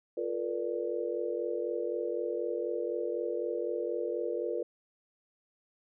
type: chord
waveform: sine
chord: B half-diminished seventh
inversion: second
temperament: equal with one note detuned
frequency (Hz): 349.2 / 440 / 484 / 587.3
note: F4 / A4 / B4 / D5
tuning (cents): 0 / 0 / -35 / 0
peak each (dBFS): -36 / -37 / -34 / -39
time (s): 0.17-4.63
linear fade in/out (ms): 5
effects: none